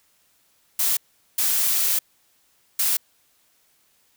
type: noise bursts at uneven times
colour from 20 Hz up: blue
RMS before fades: -21 dBFS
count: 3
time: 0.79-0.97 / 1.38-1.99 / 2.79-2.97 s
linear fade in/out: 5 ms
effects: white hiss -63 dBFS RMS until 4.16 s